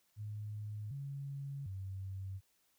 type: tone with pitch steps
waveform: sine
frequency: 105.4 / 139.3 / 95.9 Hz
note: G#2 / C#3 / G2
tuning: +26 / +9 / -37 cents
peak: -40 dBFS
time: 0.16-2.41 s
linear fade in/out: 50 ms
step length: 750 ms
effects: white hiss -75 dBFS RMS until 2.78 s